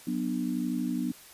sine chord, B minor, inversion second, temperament equal with one note detuned, 185 / 246.9 / 299 Hz, F#3 / B3 / D4, 0 / 0 / +31 cents, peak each -34 / -30 / -33 dBFS, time 0.07-1.12 s, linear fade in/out 5 ms, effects white hiss -51 dBFS RMS until 1.33 s + resampled to 32000 Hz

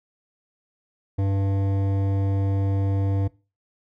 sine tone with hard clipping, 98 Hz, G2, in tune, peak -22 dBFS, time 1.18-3.28 s, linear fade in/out 10 ms, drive 13 dB, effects noise-tail reverb RT60 0.3 s tail -20 dB re dry

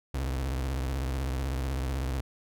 35% pulse tone with vibrato, 66 Hz, C2, 16 cents sharp, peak -27 dBFS, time 0.14-2.21 s, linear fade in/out 5 ms, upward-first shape sine, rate 16 Hz, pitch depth 150 cents each way, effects none

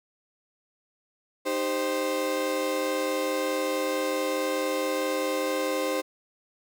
35% pulse chord, C minor, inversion first, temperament equal with one note detuned, 307.4 / 392 / 523.3 Hz, Eb4 / G4 / C5, -21 / 0 / 0 cents, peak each -30 / -31 / -26 dBFS, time 1.45-6.02 s, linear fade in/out 20 ms, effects none

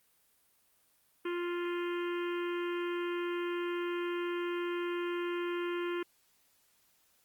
harmonic tone with a mistuned harmonic, 349.2 Hz, F4, in tune, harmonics 1 / 3 / 4 / 5 / 6 / 7 / 8 / 9, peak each -33 / -43 / -45 / -47 / -49 / -50 / -51 / -52 dBFS, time 1.25-6.03 s, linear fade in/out 5 ms, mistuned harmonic 7, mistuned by +24 cents, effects white hiss -70 dBFS RMS until 7.24 s + Opus 32 kbps

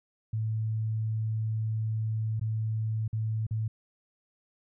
sine tone with dropouts, 110 Hz, A2, in tune, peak -27 dBFS, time 0.33-3.68 s, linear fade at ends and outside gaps 5 ms, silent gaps 2.397-2.412 / 3.079-3.129 / 3.467-3.509 s, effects none

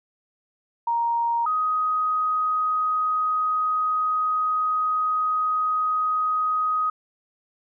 sine tone pair in turn, 935 / 1254.2 Hz, A#5 / D#6, +5 / +13 cents, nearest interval perfect fourth, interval 508 cents, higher second, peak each -20 dBFS, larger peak neither, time 0.87-1.46 / 1.46-6.9 s, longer second, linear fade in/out 5 ms, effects none

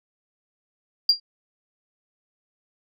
sine tone with exponential decay, 4771 Hz, D8, 26 cents sharp, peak -9 dBFS, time 1.09-1.2 s, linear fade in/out 5 ms, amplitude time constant 23 ms, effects tanh soft clip ceiling -7 dBFS

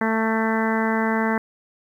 harmonic tone, 222.4 Hz, A3, 19 cents sharp, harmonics 1 / 2 / 3 / 4 / 5 / 6 / 7 / 8 / 9, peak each -22 / -27 / -30 / -27 / -31 / -34 / -30 / -31 / -32 dBFS, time 0.01-1.38 s, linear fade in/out 2 ms, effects 9-bit

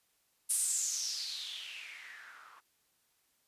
violet noise with low-pass filter sweep, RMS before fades -38 dBFS, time 0.49-2.61 s, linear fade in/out 20 ms, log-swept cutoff 9900 to 1100 Hz, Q 5.8, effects white hiss -74 dBFS RMS until 3.47 s + resampled to 32000 Hz

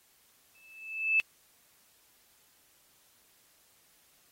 sine tone with exponential growth, 2626 Hz, E7, 7 cents flat, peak -20 dBFS, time 0.55-1.2 s, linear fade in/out 0 ms, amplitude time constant 140 ms, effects white hiss -65 dBFS RMS until 4.31 s + AAC 48 kbps

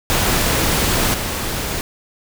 pink noise with level steps, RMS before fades -17 / -23 dBFS, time 0.1-1.81 s, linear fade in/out 0 ms, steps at 1.14 s, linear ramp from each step 2 ms, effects none

